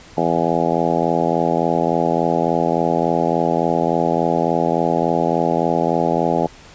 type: harmonic tone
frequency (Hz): 83.5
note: E2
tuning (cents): +23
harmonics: 2 / 3 / 4 / 5 / 6 / 7 / 8 / 9 / 10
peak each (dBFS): -24 / -24 / -24 / -24 / -24 / -24 / -24 / -24 / -24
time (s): 0.17-6.47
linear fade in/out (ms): 5
effects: pink hiss -43 dBFS RMS until 6.74 s + resampled to 16000 Hz